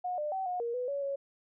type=tone with pitch steps; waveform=sine; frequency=724 / 599 / 764 / 722 / 470 / 497.6 / 563 / 555 Hz; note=F#5 / D5 / G5 / F#5 / A#4 / B4 / C#5 / C#5; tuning=-38 / +34 / -45 / -43 / +14 / +13 / +27 / +2 cents; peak=-31 dBFS; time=0.04-1.16 s; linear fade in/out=10 ms; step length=140 ms; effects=none